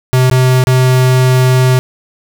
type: tone with dropouts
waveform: square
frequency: 128.4 Hz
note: C3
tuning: 32 cents flat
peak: -7 dBFS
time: 0.13-1.79 s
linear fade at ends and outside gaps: 0 ms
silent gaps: 0.299-0.313 / 0.639-0.671 s
effects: none